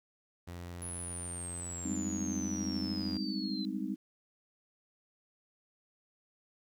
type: tone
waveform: sawtooth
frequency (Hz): 87.31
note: F2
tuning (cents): 0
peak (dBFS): -38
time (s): 0.47-3.18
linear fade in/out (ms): 10
type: exponential sweep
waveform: sine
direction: down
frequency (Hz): 10548 to 4022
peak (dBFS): -40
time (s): 0.82-3.65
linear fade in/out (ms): 0
type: chord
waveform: sine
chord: Ab major seventh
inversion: third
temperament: just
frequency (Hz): 194.67 / 207.7 / 259.6 / 311.5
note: G3 / Ab3 / C4 / Eb4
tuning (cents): -12 / 0 / -13 / +2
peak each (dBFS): -39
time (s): 1.84-3.96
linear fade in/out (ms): 20
effects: 11-bit